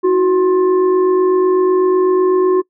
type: tone with frequency modulation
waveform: sine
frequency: 370 Hz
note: F#4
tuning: in tune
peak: -9 dBFS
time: 0.03-2.62 s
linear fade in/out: 20 ms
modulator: 692 Hz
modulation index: 0.48
effects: noise-tail reverb RT60 0.1 s tail -22 dB re dry